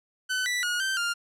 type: tone with pitch steps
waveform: sawtooth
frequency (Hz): 1512 / 1968 / 1443 / 1555 / 1402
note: F#6 / B6 / F#6 / G6 / F6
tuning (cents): +37 / -7 / -44 / -14 / +6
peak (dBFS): -22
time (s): 0.29-1.14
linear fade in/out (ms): 20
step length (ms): 170
effects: low-pass 10000 Hz 12 dB/octave